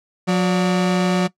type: tone pair together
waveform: 35% pulse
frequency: 180.8 / 574 Hz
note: F#3 / D5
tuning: -40 / -40 cents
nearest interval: octave + minor sixth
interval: 2000 cents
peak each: -14 / -23 dBFS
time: 0.27-1.28 s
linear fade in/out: 20 ms
effects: noise-tail reverb RT60 0.1 s tail -19 dB re dry + low-pass 7000 Hz 12 dB/octave